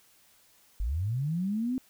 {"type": "linear sweep", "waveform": "sine", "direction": "up", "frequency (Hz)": [44, 264.1], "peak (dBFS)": -27, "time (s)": [0.8, 1.78], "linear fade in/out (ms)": 0, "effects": ["white hiss -62 dBFS RMS until 1.89 s"]}